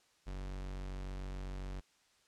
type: tone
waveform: 45% pulse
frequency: 47.18 Hz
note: F#1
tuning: 34 cents sharp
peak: -40 dBFS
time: 0.26-1.81 s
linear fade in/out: 20 ms
effects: white hiss -70 dBFS RMS until 2.27 s + low-pass 7000 Hz 12 dB/octave